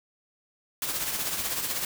white noise with tremolo, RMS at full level -28 dBFS, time 0.82-1.85 s, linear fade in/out 2 ms, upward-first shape triangle, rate 16 Hz, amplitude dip 55%, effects none

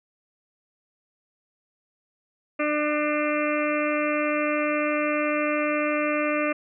harmonic tone, 299 Hz, D4, 31 cents sharp, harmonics 1 / 2 / 4 / 5 / 6 / 7 / 8 / 9, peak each -27 / -26 / -30 / -35 / -37 / -33 / -33 / -35 dBFS, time 2.59-6.53 s, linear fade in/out 10 ms, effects none

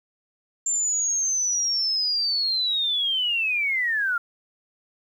sine linear sweep, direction down, 7320 to 1371 Hz, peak -21 dBFS, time 0.66-4.18 s, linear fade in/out 5 ms, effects 9-bit

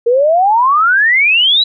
sine exponential sweep, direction up, 458.2 to 4000 Hz, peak -7 dBFS, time 0.06-1.64 s, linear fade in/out 10 ms, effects none

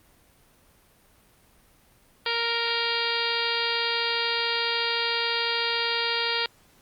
harmonic tone with a mistuned harmonic, 466.2 Hz, A#4, in tune, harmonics 1 / 2 / 3 / 4 / 5 / 6 / 7 / 8 / 9 / 10, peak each -33 / -33 / -33 / -33 / -33 / -33 / -33 / -33 / -33 / -33 dBFS, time 2.26-6.46 s, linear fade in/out 2 ms, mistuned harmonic 10, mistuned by +17 cents, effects pink hiss -59 dBFS RMS until 6.81 s + Opus 32 kbps

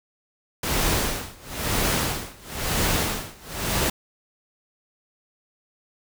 pink noise with tremolo, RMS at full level -22 dBFS, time 0.63-3.9 s, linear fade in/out 5 ms, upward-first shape sine, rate 1 Hz, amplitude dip 95%, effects none

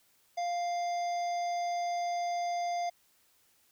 harmonic tone, 698.5 Hz, F5, in tune, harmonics 1 / 3 / 5 / 7 / 9, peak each -30 / -45 / -53 / -49 / -51 dBFS, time 0.37-2.9 s, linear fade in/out 10 ms, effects white hiss -68 dBFS RMS until 3.71 s

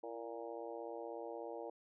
harmonic tone with a mistuned harmonic, 116.54 Hz, A#2, in tune, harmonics 3 / 4 / 5 / 6 / 7 / 8, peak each -50 / -47 / -49 / -53 / -52 / -57 dBFS, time 0.03-1.7 s, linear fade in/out 5 ms, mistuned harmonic 3, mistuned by -54 cents, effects none

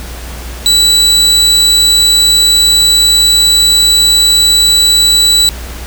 35% pulse tone, 3950 Hz, B7, in tune, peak -3 dBFS, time 0.66-5.49 s, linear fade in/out 0 ms, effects added 60 Hz sine -23 dBFS peak until 5.86 s + pink hiss -28 dBFS RMS until 5.86 s

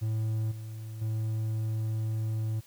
triangle tone with level steps, 110 Hz, A2, in tune, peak -25 / -35 / -26 dBFS, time 0.01-2.61 s, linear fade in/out 20 ms, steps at 0.51 / 1.01 s, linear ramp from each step 10 ms, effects white hiss -58 dBFS RMS until 2.66 s

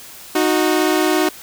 sawtooth tone pair together, 309.8 / 367.3 Hz, D#4 / F#4, -7 / -13 cents, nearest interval minor third, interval 294 cents, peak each -13 dBFS, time 0.35-1.29 s, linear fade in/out 5 ms, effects white hiss -38 dBFS RMS until 1.42 s

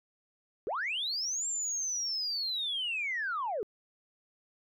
sine linear two-way sweep, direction up then down, 350 to 7459 to 375.2 Hz, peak -30 dBFS, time 0.67-3.63 s, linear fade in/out 0 ms, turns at 1.47 s, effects tanh soft clip ceiling -26 dBFS

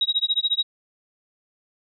sine tone with tremolo, 3817 Hz, A#7, 40 cents sharp, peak -16 dBFS, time 0.01-0.63 s, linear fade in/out 2 ms, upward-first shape sine, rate 14 Hz, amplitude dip 100%, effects none

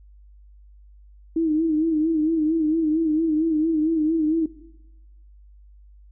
sine tone with vibrato, 316.7 Hz, D#4, 31 cents sharp, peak -18 dBFS, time 1.36-4.46 s, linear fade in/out 5 ms, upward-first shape sine, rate 4.4 Hz, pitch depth 76 cents each way, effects noise-tail reverb RT60 1.0 s tail -17 dB re dry + added 50 Hz sine -46 dBFS peak until 6.11 s

